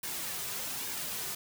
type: noise with flanger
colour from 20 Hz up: white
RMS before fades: -37 dBFS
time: 0.03-1.35 s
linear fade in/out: 5 ms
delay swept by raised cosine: 1.5 to 3.7 ms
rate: 1.2 Hz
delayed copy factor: -0.5
effects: none